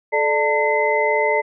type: tone cluster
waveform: sine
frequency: 433.7 / 592 / 899 / 2048 Hz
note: A4 / D5 / A5 / C7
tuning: -25 / +14 / +37 / -38 cents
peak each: -21 dBFS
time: 0.12-1.42 s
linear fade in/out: 20 ms
effects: none